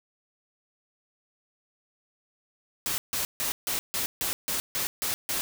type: noise bursts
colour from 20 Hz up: white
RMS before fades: -29 dBFS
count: 10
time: 2.86-5.41 s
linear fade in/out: 0 ms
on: 120 ms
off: 150 ms
effects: none